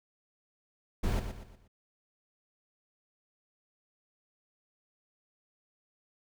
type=noise with echo; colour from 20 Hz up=brown; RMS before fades=-29 dBFS; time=1.03-1.2 s; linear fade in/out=10 ms; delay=120 ms; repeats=4; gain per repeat=-8 dB; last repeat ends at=1.68 s; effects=none